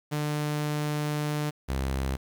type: tone pair in turn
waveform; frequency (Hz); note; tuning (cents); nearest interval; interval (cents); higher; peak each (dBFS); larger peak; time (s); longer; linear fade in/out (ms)
sawtooth; 149.3 / 66.66; D3 / C2; +29 / +33; octave + major second; 1396; first; -23; neither; 0.11-1.51 / 1.68-2.17; first; 20
effects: 9-bit